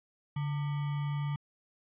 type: tone with sample-and-hold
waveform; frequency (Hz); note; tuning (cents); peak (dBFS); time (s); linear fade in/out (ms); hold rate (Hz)
sine; 144.5; D3; -28; -30; 0.36-1.36; 5; 1050
effects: resampled to 8000 Hz